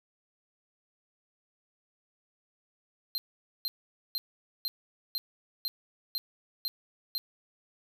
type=tone bursts; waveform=square; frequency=4155 Hz; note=C8; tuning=13 cents flat; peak=-30 dBFS; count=9; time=3.15-7.18 s; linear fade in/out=0 ms; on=30 ms; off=470 ms; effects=none